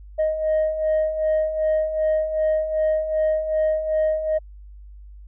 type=beating tone pair; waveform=sine; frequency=622.3 / 624.9 Hz; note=D#5 / D#5; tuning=0 / +7 cents; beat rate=2.6 Hz; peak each=-24 / -18 dBFS; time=0.18-4.39 s; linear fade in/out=20 ms; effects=tanh soft clip ceiling -15 dBFS + added 50 Hz sine -39 dBFS peak until 5.27 s